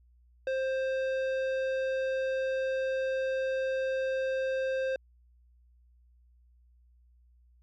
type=tone with tanh clipping; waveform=sine; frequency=527 Hz; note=C5; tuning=12 cents sharp; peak=-30 dBFS; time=0.47-4.96 s; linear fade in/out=2 ms; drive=13 dB; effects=added 60 Hz sine -59 dBFS peak until 7.62 s